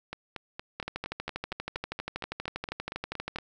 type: two click trains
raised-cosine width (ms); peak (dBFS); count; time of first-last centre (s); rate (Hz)
0.3; -17 / -20; 33 / 15; 0.8-3.36 / 0.13-3.386; 12.5 / 4.3
effects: none